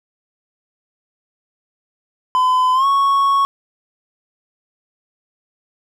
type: tone with pitch glide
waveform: triangle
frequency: 1015 to 1106.9 Hz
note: B5 to C#6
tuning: +47 to -3 cents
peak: -10 dBFS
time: 2.35-3.45 s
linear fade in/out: 0 ms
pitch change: +150 cents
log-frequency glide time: 2.74-2.86 s
effects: none